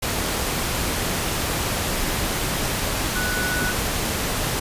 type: tone in noise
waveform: sine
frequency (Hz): 1480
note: F#6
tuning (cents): 0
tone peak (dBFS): -25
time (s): 3.15-3.72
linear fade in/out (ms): 10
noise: pink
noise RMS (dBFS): -24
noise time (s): 0.02-4.6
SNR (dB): -4
effects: resampled to 32000 Hz